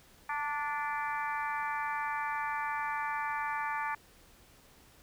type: harmonic tone with a mistuned harmonic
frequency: 291.8 Hz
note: D4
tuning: 11 cents flat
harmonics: 3 / 4 / 5 / 6 / 7 / 8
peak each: -35 / -38 / -42 / -39 / -45 / -44 dBFS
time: 0.29-3.95 s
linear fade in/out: 5 ms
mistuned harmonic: 3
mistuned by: +22 cents
effects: pink hiss -60 dBFS RMS until 5.02 s